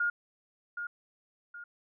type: tone with echo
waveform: sine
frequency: 1422 Hz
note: F6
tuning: 31 cents sharp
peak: -26 dBFS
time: 0-0.1 s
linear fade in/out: 5 ms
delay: 770 ms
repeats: 2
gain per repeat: -8 dB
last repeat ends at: 1.64 s
effects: none